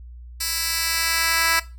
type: tone with high-pass filter sweep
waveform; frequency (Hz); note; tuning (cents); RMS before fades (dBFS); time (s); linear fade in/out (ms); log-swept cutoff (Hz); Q
10% pulse; 329.6; E4; 0; -22; 0.4-1.6; 10; 4900 to 1500; 0.7
effects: noise-tail reverb RT60 0.3 s tail -18 dB re dry + added 60 Hz sine -37 dBFS peak until 1.78 s

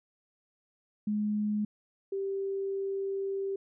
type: tone pair in turn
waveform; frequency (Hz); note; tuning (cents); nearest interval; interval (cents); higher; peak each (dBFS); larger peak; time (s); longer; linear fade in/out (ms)
sine; 210 / 391.2; G#3 / G4; +19 / -4; major seventh; 1077; second; -27 / -30; first; 1.07-1.65 / 2.12-3.56; second; 5
effects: none

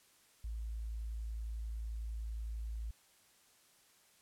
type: tone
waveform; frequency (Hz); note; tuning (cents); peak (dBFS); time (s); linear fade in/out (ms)
sine; 55.5; A1; +16; -38; 0.44-2.91; 5
effects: white hiss -67 dBFS RMS until 4.21 s + low-pass 12000 Hz 12 dB/octave

